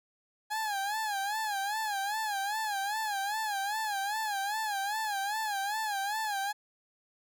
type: tone with vibrato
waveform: 30% pulse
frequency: 830 Hz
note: G#5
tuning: 1 cent flat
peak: -28 dBFS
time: 0.5-6.53 s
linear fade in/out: 20 ms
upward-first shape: sine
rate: 2.5 Hz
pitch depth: 110 cents each way
effects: none